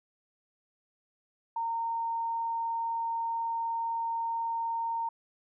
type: tone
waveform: sine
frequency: 919 Hz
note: A#5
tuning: 25 cents flat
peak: -29 dBFS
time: 1.56-5.09 s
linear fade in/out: 5 ms
effects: none